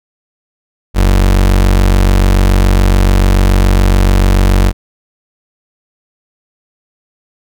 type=tone; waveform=35% pulse; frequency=47 Hz; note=F#1; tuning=28 cents sharp; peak=-4 dBFS; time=0.94-4.73 s; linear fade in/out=50 ms; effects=none